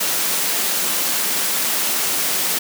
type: high-pass noise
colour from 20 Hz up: white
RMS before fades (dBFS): -20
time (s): 0-2.59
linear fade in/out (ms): 10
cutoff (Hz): 150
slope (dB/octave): 96
effects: none